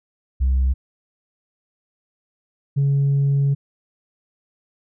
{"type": "tone pair in turn", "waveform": "sine", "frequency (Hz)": [65.2, 139.68], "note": ["C2", "C#3"], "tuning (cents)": [-5, 14], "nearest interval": "octave + minor second", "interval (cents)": 1319, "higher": "second", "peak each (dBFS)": -13, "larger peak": "neither", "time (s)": [[0.4, 0.74], [2.76, 3.55]], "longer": "second", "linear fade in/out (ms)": 20, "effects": ["tanh soft clip ceiling -13 dBFS"]}